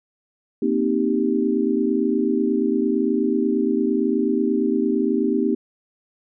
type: chord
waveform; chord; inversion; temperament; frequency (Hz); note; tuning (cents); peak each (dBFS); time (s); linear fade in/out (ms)
sine; C minor seventh; third; equal; 233.1 / 261.6 / 311.1 / 392; Bb3 / C4 / Eb4 / G4; 0 / 0 / 0 / 0; -23; 0.62-5.55; 5
effects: none